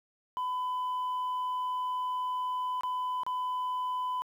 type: tone with dropouts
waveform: sine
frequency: 1004 Hz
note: B5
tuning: 28 cents sharp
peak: -27 dBFS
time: 0.37-4.22 s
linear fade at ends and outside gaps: 0 ms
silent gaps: 2.809-2.834 / 3.234-3.265 s
effects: tanh soft clip ceiling -29 dBFS + 10-bit